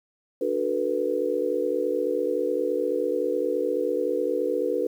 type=chord; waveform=sine; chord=B minor seventh; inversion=first; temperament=just; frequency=296.3 / 370.4 / 444.5 / 493.9 Hz; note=D4 / F#4 / A4 / B4; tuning=+15 / +2 / +18 / 0 cents; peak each=-31 / -29 / -28 / -26 dBFS; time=0.41-4.87 s; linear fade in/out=5 ms; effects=9-bit